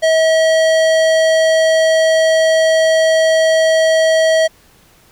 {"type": "tone with hard clipping", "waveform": "sine", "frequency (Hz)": 642, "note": "E5", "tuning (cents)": -46, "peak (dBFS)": -11, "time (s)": [0.02, 4.48], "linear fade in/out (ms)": 20, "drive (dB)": 17, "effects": ["pink hiss -49 dBFS RMS until 5.11 s"]}